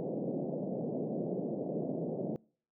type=band-pass noise; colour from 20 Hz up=pink; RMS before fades=-36 dBFS; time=0-2.36 s; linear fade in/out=0 ms; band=150 to 640 Hz; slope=48 dB/octave; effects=noise-tail reverb RT60 0.5 s tail -26 dB re dry